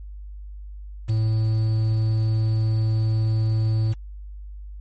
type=tone with quantisation; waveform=triangle; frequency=110 Hz; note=A2; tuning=in tune; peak=-16 dBFS; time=1.08-3.94 s; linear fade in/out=20 ms; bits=7; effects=added 50 Hz sine -34 dBFS peak until 4.8 s + MP3 32 kbps